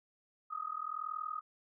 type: tone with amplitude modulation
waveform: sine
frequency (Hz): 1250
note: D#6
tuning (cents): +8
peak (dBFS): -33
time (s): 0.5-1.41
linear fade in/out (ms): 20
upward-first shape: sine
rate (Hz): 40.9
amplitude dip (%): 90
effects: none